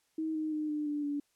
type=tone with pitch steps; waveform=sine; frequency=317.3 / 311.3 / 305.4 / 299.7 / 294 / 288.5 Hz; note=D#4 / D#4 / D#4 / D4 / D4 / D4; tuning=+34 / +1 / -32 / +35 / +2 / -31 cents; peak=-31 dBFS; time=0.18-1.2 s; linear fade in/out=5 ms; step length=170 ms; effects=white hiss -74 dBFS RMS until 1.35 s + low-pass 11000 Hz 12 dB/octave